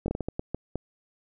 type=slowing click train; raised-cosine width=2 ms; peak=-16 dBFS; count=9; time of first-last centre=0.06-0.757 s; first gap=21 ms; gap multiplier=1.39; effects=none